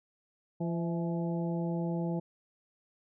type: harmonic tone with a mistuned harmonic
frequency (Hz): 170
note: F3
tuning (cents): -46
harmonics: 1 / 2 / 3 / 4 / 5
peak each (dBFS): -31 / -37 / -41 / -43 / -45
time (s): 0.6-2.2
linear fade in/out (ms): 10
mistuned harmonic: 4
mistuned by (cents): -52
effects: none